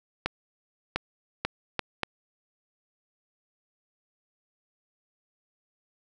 accelerating click train, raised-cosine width 0.3 ms, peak -10 dBFS, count 5, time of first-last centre 0.26-2.033 s, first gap 700 ms, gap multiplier 0.7, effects none

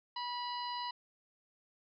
harmonic tone with a mistuned harmonic, 975 Hz, B5, 23 cents flat, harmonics 1 / 2 / 3 / 4 / 5, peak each -38 / -49 / -47 / -46 / -48 dBFS, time 0.16-0.91 s, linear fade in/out 5 ms, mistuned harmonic 4, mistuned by +66 cents, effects none

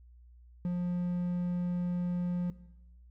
triangle tone, 177 Hz, F3, 23 cents sharp, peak -27 dBFS, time 0.65-2.5 s, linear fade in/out 0 ms, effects noise-tail reverb RT60 0.9 s tail -17 dB re dry + added 60 Hz sine -53 dBFS peak until 3.1 s

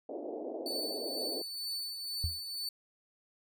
pink band-pass noise, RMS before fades -40 dBFS, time 0.09-1.42 s, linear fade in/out 5 ms, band 280 to 690 Hz, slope 48 dB/octave
40% pulse tone with tremolo, 4496 Hz, C#8, 24 cents sharp, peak -33 dBFS, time 0.66-2.69 s, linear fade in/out 2 ms, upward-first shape triangle, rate 2.1 Hz, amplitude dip 50%
sine tone with exponential decay, 82.41 Hz, E2, in tune, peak -26 dBFS, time 2.24-2.4 s, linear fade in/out 0 ms, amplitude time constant 34 ms
effects none

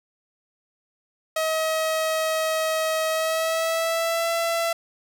sawtooth tone with pitch glide, 636 to 670.3 Hz, D#5 to E5, +38 to +29 cents, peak -18 dBFS, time 1.36-4.73 s, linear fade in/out 5 ms, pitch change +91 cents, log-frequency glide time 3.09-4.3 s, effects none

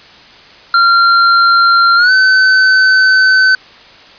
square tone with pitch glide, 1380 to 1522.4 Hz, F6 to F#6, -21 to +49 cents, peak -6 dBFS, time 0.74-3.55 s, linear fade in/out 2 ms, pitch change +170 cents, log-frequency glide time 1.96-2.12 s, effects white hiss -38 dBFS RMS until 4.18 s + resampled to 11025 Hz

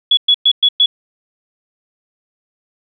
sine tone bursts, 3383 Hz, G#7, 31 cents sharp, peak -7 dBFS, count 5, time 0.11-0.86 s, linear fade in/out 5 ms, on 62 ms, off 110 ms, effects none

